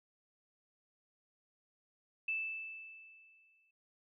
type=tone with exponential decay; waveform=sine; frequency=2637 Hz; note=E7; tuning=in tune; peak=-32 dBFS; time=2.28-3.71 s; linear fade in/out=5 ms; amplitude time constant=310 ms; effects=none

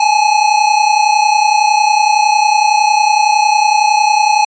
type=tone pair together; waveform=square; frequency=830.6 / 861.5 Hz; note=G#5 / A5; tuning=0 / -37 cents; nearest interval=minor second; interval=63 cents; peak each=-12 dBFS; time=0-4.45 s; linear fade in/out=5 ms; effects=resampled to 16000 Hz

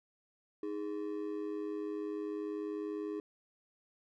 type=ring-modulated tone; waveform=triangle; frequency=363.1 Hz; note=F#4; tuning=33 cents flat; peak=-31 dBFS; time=0.63-3.2 s; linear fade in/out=2 ms; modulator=50.1 Hz; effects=none

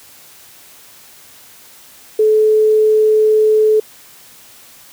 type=tone; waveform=sine; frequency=431.7 Hz; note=A4; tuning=33 cents flat; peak=-8 dBFS; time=2.19-3.8 s; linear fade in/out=5 ms; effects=white hiss -42 dBFS RMS until 4.92 s + high-pass 60 Hz 12 dB/octave

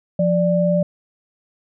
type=tone pair together; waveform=sine; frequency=175.2 / 589.3 Hz; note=F3 / D5; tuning=+6 / +6 cents; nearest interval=octave + major sixth; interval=2100 cents; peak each=-17 dBFS; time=0.19-0.83 s; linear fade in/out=5 ms; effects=none

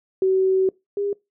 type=tone pair in turn; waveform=sine; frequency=378.9 / 404 Hz; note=F#4 / G#4; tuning=+41 / -48 cents; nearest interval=minor second; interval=111 cents; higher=second; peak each=-15 / -21 dBFS; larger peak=first; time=0.22-0.69 / 0.97-1.13 s; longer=first; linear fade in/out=2 ms; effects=noise-tail reverb RT60 0.2 s tail -23 dB re dry

